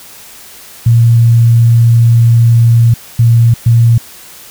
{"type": "tone bursts at uneven times", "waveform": "sine", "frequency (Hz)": 116.54, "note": "A#2", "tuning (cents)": 0, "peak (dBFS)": -3, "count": 3, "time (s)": [[0.86, 2.94], [3.19, 3.54], [3.66, 3.98]], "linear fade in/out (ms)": 5, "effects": ["white hiss -34 dBFS RMS until 4.5 s"]}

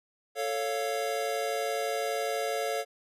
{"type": "chord", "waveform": "square", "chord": "A augmented", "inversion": "none", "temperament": "equal with one note detuned", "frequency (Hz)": [442.5, 554.4, 698.5], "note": ["A4", "C#5", "E#5"], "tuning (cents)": [10, 0, 0], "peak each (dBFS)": -34, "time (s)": [0.35, 2.85], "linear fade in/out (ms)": 50, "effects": ["resampled to 32000 Hz"]}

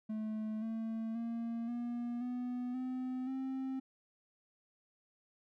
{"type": "tone with pitch steps", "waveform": "triangle", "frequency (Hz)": [216.7, 224, 231.4, 239.2, 247.2, 255.5, 264], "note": ["A3", "A3", "A#3", "A#3", "B3", "C4", "C4"], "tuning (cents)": [-26, 31, -13, 45, 2, -41, 16], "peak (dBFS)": -34, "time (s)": [0.09, 3.8], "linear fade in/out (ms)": 10, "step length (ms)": 530, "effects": []}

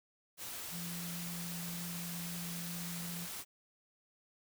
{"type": "tone in noise", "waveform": "sine", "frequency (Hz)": 172.4, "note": "F3", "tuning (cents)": -22, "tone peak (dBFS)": -42, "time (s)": [0.7, 3.28], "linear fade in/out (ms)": 50, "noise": "white", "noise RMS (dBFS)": -44, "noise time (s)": [0.37, 3.45], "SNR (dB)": -1, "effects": []}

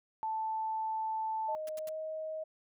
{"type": "tone", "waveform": "sine", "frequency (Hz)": 880, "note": "A5", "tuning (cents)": 0, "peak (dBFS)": -32, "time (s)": [0.23, 1.55], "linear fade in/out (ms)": 0}
{"type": "tone with pitch glide", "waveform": "sine", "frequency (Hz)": [622.3, 629.5], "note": ["D#5", "D#5"], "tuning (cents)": [0, 20], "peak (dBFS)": -36, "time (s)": [1.48, 2.44], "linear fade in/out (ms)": 10, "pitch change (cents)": 20, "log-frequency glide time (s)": [1.77, 1.96]}
{"type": "noise bursts", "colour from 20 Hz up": "white", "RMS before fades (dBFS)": -49, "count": 3, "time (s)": [1.67, 1.891], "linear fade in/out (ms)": 2, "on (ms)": 21, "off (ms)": 79}
{"effects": []}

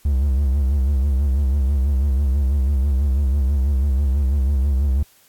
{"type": "tone with vibrato", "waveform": "triangle", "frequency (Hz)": 68.5, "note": "C#2", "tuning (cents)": -20, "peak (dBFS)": -13, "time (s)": [0.05, 5.03], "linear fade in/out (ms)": 5, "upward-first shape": "sine", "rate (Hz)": 6.1, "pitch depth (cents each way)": 110, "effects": ["white hiss -54 dBFS RMS until 5.28 s", "AAC 64 kbps"]}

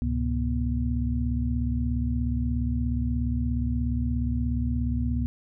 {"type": "tone cluster", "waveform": "sine", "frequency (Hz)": [69.2, 106.1, 126.1, 241.6], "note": ["C#2", "G#2", "B2", "B3"], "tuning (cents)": [-2, 38, 36, -38], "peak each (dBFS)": [-26, -33, -32, -29], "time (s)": [0.02, 5.26], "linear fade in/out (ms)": 0, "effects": []}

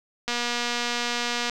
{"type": "click train", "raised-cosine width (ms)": 0.2, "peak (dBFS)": -10, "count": 293, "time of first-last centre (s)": [0.28, 1.497], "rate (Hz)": 240, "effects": []}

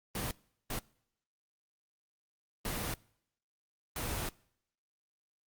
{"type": "noise bursts at uneven times", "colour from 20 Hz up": "pink", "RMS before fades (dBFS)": -36, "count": 4, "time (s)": [[0.15, 0.31], [0.7, 0.79], [2.65, 2.94], [3.96, 4.29]], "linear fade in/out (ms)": 2, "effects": ["noise-tail reverb RT60 0.7 s tail -24 dB re dry", "Opus 24 kbps"]}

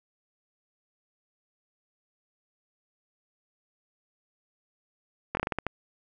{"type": "slowing click train", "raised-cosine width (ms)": 0.5, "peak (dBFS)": -13, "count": 8, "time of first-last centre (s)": [5.35, 5.667], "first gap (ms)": 21, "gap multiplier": 1.25, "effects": []}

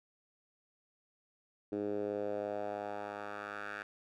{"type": "tone with band-pass filter sweep", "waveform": "10% pulse", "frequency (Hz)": 102.9, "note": "G#2", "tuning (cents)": -16, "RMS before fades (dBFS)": -39, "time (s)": [1.72, 3.83], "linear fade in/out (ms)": 5, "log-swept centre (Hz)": [350, 1600], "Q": 2.5, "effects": []}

